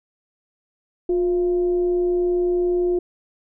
sine tone with frequency modulation, 355.8 Hz, F4, 32 cents sharp, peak -17 dBFS, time 1.09-2.99 s, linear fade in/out 5 ms, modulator 327 Hz, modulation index 0.23, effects none

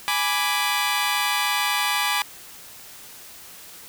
15% pulse chord, G# diminished, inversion none, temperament equal, 830.6 / 987.8 / 1174.7 Hz, G#5 / B5 / D6, 0 / 0 / 0 cents, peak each -19 dBFS, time 0.08-2.22 s, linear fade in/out 0 ms, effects white hiss -43 dBFS RMS until 3.88 s

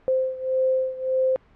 sine beating tone pair, 520 / 521.7 Hz, C5 / C5, -11 / -5 cents, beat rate 1.7 Hz, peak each -22 / -25 dBFS, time 0.08-1.36 s, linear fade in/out 0 ms, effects pink hiss -57 dBFS RMS until 1.55 s + low-pass 2000 Hz 12 dB/octave

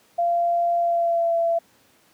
sine tone with pitch glide, 689 to 672.9 Hz, F5 to E5, -24 to +35 cents, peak -18 dBFS, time 0.18-1.59 s, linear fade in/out 10 ms, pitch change -41 cents, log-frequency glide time 0.78-1.33 s, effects pink hiss -58 dBFS RMS until 2.13 s + high-pass 150 Hz 12 dB/octave

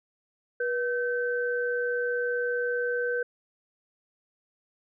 sine tone pair together, 485 / 1539.8 Hz, B4 / G6, -31 / -31 cents, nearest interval octave + minor sixth, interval 2000 cents, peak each -27 / -30 dBFS, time 0.6-3.23 s, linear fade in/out 5 ms, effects none

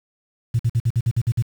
sine tone bursts, 116.54 Hz, A#2, in tune, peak -14 dBFS, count 9, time 0.54-1.425 s, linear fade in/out 10 ms, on 53 ms, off 51 ms, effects tanh soft clip ceiling -11 dBFS + 7-bit

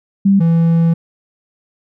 sine / triangle tone pair in turn, 196.7 / 166.26 Hz, G3 / E3, +6 / +15 cents, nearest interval minor third, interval 291 cents, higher first, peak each -7 dBFS, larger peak neither, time 0.25-0.4 / 0.4-0.94 s, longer second, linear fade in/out 10 ms, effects none

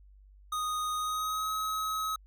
square tone with pitch glide, 1242 to 1276.9 Hz, D#6 to D#6, -3 to +44 cents, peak -31 dBFS, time 0.52-2.16 s, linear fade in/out 5 ms, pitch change +47 cents, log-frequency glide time 0.97-1.51 s, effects added 49 Hz sine -53 dBFS peak until 2.26 s

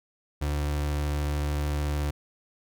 35% pulse tone, 73.42 Hz, D2, in tune, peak -24 dBFS, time 0.41-2.11 s, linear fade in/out 10 ms, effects none

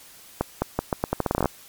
accelerating click train, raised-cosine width 1 ms, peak -7 dBFS, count 15, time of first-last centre 0.41-1.457 s, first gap 210 ms, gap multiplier 0.81, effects white hiss -48 dBFS RMS until 1.68 s + MP3 96 kbps

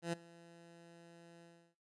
15% pulse tone with ADSR envelope, 169.4 Hz, E3, 48 cents sharp, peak -28 dBFS, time 0.02-1.75 s, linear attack 110 ms, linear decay 11 ms, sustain -23 dB, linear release 330 ms, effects noise-tail reverb RT60 0.4 s tail -20 dB re dry + resampled to 24000 Hz

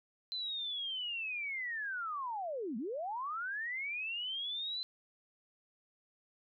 sine linear two-way sweep, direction down then up, 4075 to 200 to 4075 Hz, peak -36 dBFS, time 0.32-4.83 s, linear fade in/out 0 ms, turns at 2.77 s, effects none

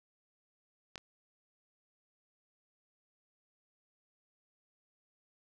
clicks, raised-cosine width 0.2 ms, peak -25 / -30 dBFS, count 2, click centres 0.957 / 0.979 s, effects none

